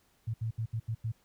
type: tone bursts at uneven times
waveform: sine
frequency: 112.5 Hz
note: A2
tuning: 39 cents sharp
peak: -30 dBFS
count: 6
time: 0.27-0.34 / 0.41-0.51 / 0.58-0.66 / 0.73-0.8 / 0.88-0.95 / 1.04-1.12 s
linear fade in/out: 10 ms
effects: pink hiss -69 dBFS RMS until 1.24 s